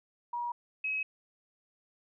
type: tone pair in turn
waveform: sine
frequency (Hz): 957 / 2555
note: A#5 / D#7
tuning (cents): +45 / +45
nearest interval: octave + perfect fourth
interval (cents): 1700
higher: second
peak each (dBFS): -32 / -30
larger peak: second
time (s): 0.33-0.52 / 0.84-1.03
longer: neither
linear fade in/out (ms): 5
effects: none